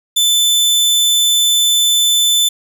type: tone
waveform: sawtooth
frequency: 3520 Hz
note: A7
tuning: in tune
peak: -7 dBFS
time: 0.16-2.49 s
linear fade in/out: 10 ms
effects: 7-bit